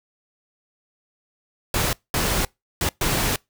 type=noise bursts at uneven times; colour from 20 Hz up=pink; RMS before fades=-22 dBFS; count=4; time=1.74-1.93 / 2.14-2.45 / 2.81-2.89 / 3.01-3.36 s; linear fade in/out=2 ms; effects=noise-tail reverb RT60 0.2 s tail -25 dB re dry